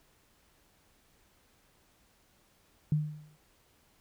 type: tone with exponential decay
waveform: sine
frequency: 151.5 Hz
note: D#3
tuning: 46 cents flat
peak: -22 dBFS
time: 2.92-3.37 s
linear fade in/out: 2 ms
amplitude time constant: 97 ms
effects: pink hiss -67 dBFS RMS until 4 s